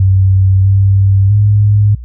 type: tone with pitch steps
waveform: sine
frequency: 95.5 / 97.8 / 103.6 Hz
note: G2 / G2 / G#2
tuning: -45 / -4 / -4 cents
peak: -5 dBFS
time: 0-1.95 s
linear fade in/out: 5 ms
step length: 650 ms
effects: added 60 Hz sine -24 dBFS peak until 2.04 s